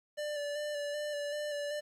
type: tone with vibrato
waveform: square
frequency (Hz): 587.3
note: D5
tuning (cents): 0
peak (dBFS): -35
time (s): 0.17-1.81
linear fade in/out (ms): 20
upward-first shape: square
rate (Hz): 2.6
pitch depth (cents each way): 21
effects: low-pass 9000 Hz 12 dB/octave + 11-bit